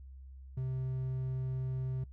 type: tone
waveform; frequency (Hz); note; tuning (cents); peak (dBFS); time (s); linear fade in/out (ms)
triangle; 130; C3; -11; -31; 0.57-2.04; 5
effects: noise-tail reverb RT60 0.1 s tail -19 dB re dry + added 66 Hz sine -47 dBFS peak until 2.12 s